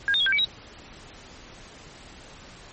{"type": "tone with pitch steps", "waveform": "sine", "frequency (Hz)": [1623, 3658, 3322, 1570, 2285, 3835], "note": ["G#6", "A#7", "G#7", "G6", "D7", "A#7"], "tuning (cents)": [-40, -33, 0, 2, -48, 48], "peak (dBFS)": -19, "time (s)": [0.08, 0.446], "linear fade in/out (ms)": 0, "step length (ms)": 61, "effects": ["pink hiss -46 dBFS RMS until 2.72 s", "MP3 32 kbps"]}